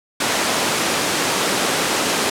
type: high-pass noise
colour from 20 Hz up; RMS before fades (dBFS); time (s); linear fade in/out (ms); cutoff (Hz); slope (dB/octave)
pink; -19; 0.2-2.3; 5; 270; 12
effects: low-pass 10000 Hz 12 dB/octave